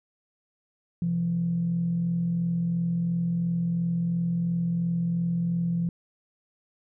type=tone pair together; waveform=sine; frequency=128.1 / 170.99 Hz; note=C3 / F3; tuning=-36 / -36 cents; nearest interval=perfect fourth; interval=500 cents; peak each=-34 / -23 dBFS; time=1.02-5.89 s; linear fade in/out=2 ms; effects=tanh soft clip ceiling -17 dBFS